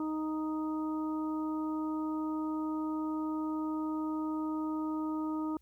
harmonic tone, 311.1 Hz, D#4, in tune, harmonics 1 / 2 / 3 / 4, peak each -32 / -48 / -43 / -44 dBFS, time 0-5.57 s, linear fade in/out 2 ms, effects added 60 Hz sine -63 dBFS peak until 5.61 s + white hiss -75 dBFS RMS until 5.61 s

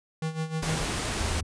square tone with tremolo, 159.3 Hz, D#3, 41 cents sharp, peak -27 dBFS, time 0.22-0.84 s, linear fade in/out 2 ms, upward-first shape sine, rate 6.5 Hz, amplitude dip 75%
pink noise, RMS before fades -30 dBFS, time 0.62-1.41 s, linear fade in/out 10 ms
triangle tone, 78.5 Hz, D#2, 16 cents sharp, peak -28 dBFS, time 1.2-1.43 s, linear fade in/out 5 ms
effects resampled to 22050 Hz

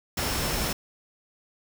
sine tone in noise, 5340 Hz, E8, 22 cents sharp, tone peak -38 dBFS, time 0.17-0.73 s, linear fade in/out 5 ms, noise pink, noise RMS -28 dBFS, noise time 0.17-0.73 s, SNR -13 dB, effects none

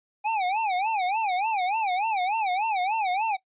square tone with vibrato, 806 Hz, G5, 48 cents sharp, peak -24 dBFS, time 0.24-3.37 s, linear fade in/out 20 ms, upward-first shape sine, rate 3.4 Hz, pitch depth 200 cents each way, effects noise-tail reverb RT60 0.1 s tail -19 dB re dry + resampled to 8000 Hz

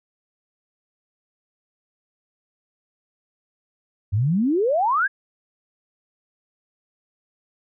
sine exponential sweep, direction up, 92.5 to 1700 Hz, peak -17 dBFS, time 4.12-5.08 s, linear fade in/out 20 ms, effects none

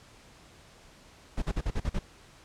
brown noise bursts, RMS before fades -28 dBFS, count 7, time 1.37-1.992 s, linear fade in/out 10 ms, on 52 ms, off 43 ms, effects pink hiss -55 dBFS RMS until 2.44 s + low-pass 8000 Hz 12 dB/octave

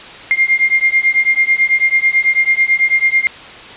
sine beating tone pair, 2111 / 2120.1 Hz, C7 / C7, +15 / +22 cents, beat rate 9.1 Hz, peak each -13 dBFS, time 0.31-3.27 s, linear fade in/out 0 ms, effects white hiss -33 dBFS RMS until 3.76 s + resampled to 8000 Hz

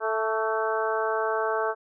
harmonic tone with a mistuned harmonic, 220 Hz, A3, in tune, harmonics 2 / 3 / 4 / 5 / 6 / 7, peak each -28 / -30 / -31 / -32 / -33 / -33 dBFS, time 0-1.75 s, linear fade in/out 50 ms, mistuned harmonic 5, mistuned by +31 cents, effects none

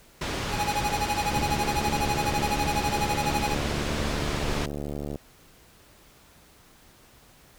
pink low-pass noise, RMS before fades -30 dBFS, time 0.21-4.66 s, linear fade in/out 5 ms, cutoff 5500 Hz, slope 12 dB/octave
square tone with tremolo, 830.6 Hz, G#5, in tune, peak -24 dBFS, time 0.51-3.56 s, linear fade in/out 50 ms, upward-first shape sine, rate 12 Hz, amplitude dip 95%
click train, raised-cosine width 2 ms, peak -20 dBFS, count 280, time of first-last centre 1.32-5.158 s, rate 72.7 Hz
effects pink hiss -55 dBFS RMS until 7.58 s

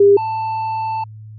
sine / triangle tone pair in turn, 401.8 / 885 Hz, G4 / A5, +43 / +10 cents, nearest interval octave + major second, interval 1367 cents, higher second, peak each -6 / -17 dBFS, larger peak first, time 0-0.17 / 0.17-1.04 s, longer second, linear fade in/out 5 ms, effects added 108 Hz sine -33 dBFS peak until 1.38 s + resampled to 11025 Hz

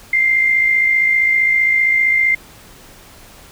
sine tone with amplitude modulation, 2097 Hz, C7, 3 cents sharp, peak -9 dBFS, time 0.13-2.35 s, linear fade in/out 5 ms, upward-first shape sine, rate 55.3 Hz, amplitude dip 45%, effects pink hiss -42 dBFS RMS until 3.51 s

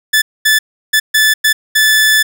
sawtooth tone bursts at uneven times, 1742 Hz, A6, 18 cents flat, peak -4 dBFS, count 6, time 0.13-0.22 / 0.45-0.59 / 0.93-1 / 1.14-1.34 / 1.44-1.53 / 1.75-2.23 s, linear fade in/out 10 ms, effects none

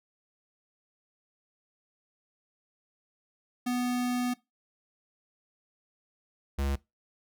square tone pair in turn, 246.9 / 69.28 Hz, B3 / C#2, 0 / 0 cents, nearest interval octave + minor seventh, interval 2200 cents, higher first, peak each -28 dBFS, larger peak neither, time 3.66-4.34 / 6.58-6.76 s, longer first, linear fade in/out 10 ms, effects noise-tail reverb RT60 0.2 s tail -20 dB re dry

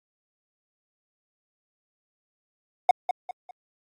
triangle tone with echo, 731 Hz, F#5, 21 cents flat, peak -10 dBFS, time 2.89-2.91 s, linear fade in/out 2 ms, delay 200 ms, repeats 3, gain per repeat -9 dB, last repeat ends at 3.51 s, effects AAC 32 kbps

